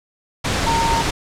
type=tone in noise; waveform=sine; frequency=918 Hz; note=A#5; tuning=27 cents flat; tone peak=-17 dBFS; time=0.66-1.02 s; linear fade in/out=10 ms; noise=pink; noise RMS=-20 dBFS; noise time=0.44-1.11 s; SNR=0 dB; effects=low-pass 7000 Hz 12 dB/octave